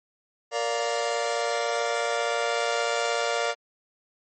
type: chord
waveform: sawtooth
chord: Bb major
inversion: none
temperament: just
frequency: 466.2 / 582.7 / 699.2 Hz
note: Bb4 / D5 / F5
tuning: 0 / -14 / +2 cents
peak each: -25 dBFS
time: 0.51-3.55 s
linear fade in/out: 50 ms
effects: MP3 32 kbps